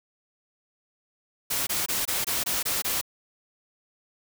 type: noise bursts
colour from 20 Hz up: white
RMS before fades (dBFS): -27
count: 8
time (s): 1.5-3.014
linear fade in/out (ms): 10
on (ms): 170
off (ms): 22
effects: none